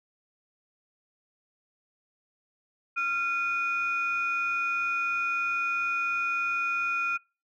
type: tone pair together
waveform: sine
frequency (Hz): 1381 / 2461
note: F6 / D#7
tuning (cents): -20 / -20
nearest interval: minor seventh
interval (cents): 1000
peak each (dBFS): -27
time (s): 2.96-7.18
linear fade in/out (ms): 20
effects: noise-tail reverb RT60 0.3 s tail -24 dB re dry + tanh soft clip ceiling -19 dBFS